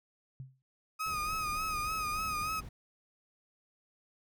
sine tone with exponential decay, 131.6 Hz, C3, 10 cents sharp, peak -38 dBFS, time 0.4-0.62 s, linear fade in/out 0 ms, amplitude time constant 46 ms
35% pulse tone with vibrato, 1252 Hz, D#6, 10 cents sharp, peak -31 dBFS, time 0.99-2.61 s, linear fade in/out 20 ms, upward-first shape sine, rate 3.4 Hz, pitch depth 51 cents each way
brown noise, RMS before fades -45 dBFS, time 1.06-2.69 s, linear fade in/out 5 ms
effects none

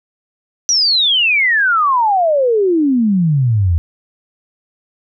sine exponential sweep, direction down, 5920 to 79.5 Hz, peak -10 dBFS, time 0.69-3.78 s, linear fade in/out 0 ms, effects none

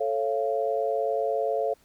sine chord, A augmented, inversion none, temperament just, 440 / 550 / 687.5 Hz, A4 / C#5 / E#5, 0 / -14 / -27 cents, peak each -28 dBFS, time 0-1.74 s, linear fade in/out 10 ms, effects pink hiss -62 dBFS RMS until 1.84 s

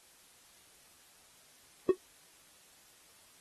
triangle tone with exponential decay, 370 Hz, F#4, in tune, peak -16 dBFS, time 1.89-1.97 s, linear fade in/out 2 ms, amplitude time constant 16 ms, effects white hiss -61 dBFS RMS until 3.4 s + AAC 32 kbps

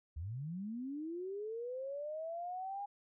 sine linear sweep, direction up, 69.9 to 818 Hz, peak -39 dBFS, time 0.16-2.86 s, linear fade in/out 10 ms, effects none

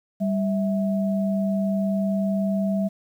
sine tone pair together, 196.6 / 652.4 Hz, G3 / E5, +5 / -18 cents, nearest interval octave + major sixth, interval 2077 cents, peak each -21 / -28 dBFS, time 0.2-2.89 s, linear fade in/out 20 ms, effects 9-bit

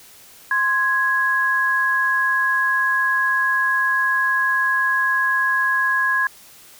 sine tone pair together, 1046 / 1662.1 Hz, C6 / G#6, -1 / +1 cents, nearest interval minor sixth, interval 802 cents, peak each -22 / -17 dBFS, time 0.51-6.27 s, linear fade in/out 2 ms, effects white hiss -46 dBFS RMS until 6.79 s

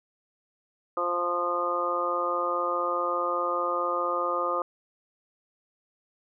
harmonic tone, 175.2 Hz, F3, 6 cents sharp, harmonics 2 / 3 / 4 / 5 / 6 / 7, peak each -35 / -30 / -37 / -38 / -33 / -28 dBFS, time 0.97-4.62 s, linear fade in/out 2 ms, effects none

